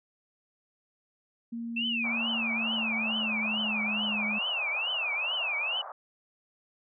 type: tone with pitch glide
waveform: sine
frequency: 232.6 to 212.1 Hz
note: A#3 to G#3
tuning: -4 to +37 cents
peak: -33 dBFS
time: 1.52-4.39 s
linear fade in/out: 10 ms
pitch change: -159 cents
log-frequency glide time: 1.95-3.97 s
type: tone with vibrato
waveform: sine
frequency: 2620 Hz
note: E7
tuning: 11 cents flat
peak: -28 dBFS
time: 1.76-5.82 s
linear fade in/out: 10 ms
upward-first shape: triangle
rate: 2.3 Hz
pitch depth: 280 cents each way
type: band-pass noise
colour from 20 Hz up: pink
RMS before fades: -42 dBFS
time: 2.04-5.92 s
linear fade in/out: 2 ms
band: 590 to 1400 Hz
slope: 48 dB/octave
effects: none